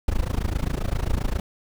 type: noise with amplitude modulation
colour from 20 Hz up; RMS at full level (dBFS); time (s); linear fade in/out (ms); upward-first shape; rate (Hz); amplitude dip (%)
brown; -20; 0.08-1.4; 2; sine; 27.5; 95
effects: none